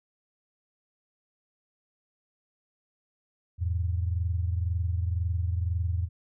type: tone pair together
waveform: sine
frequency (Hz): 84.03 / 106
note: E2 / G#2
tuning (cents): +34 / +36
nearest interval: major third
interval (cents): 402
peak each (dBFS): -26 / -32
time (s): 3.58-6.09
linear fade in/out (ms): 50
effects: none